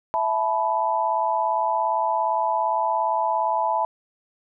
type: chord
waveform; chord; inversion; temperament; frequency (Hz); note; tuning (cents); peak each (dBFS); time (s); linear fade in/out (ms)
sine; E suspended fourth; none; equal with one note detuned; 659.3 / 870.4 / 987.8; E5 / A5 / B5; 0 / -19 / 0; -26 / -23 / -24; 0.14-3.85; 0
effects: none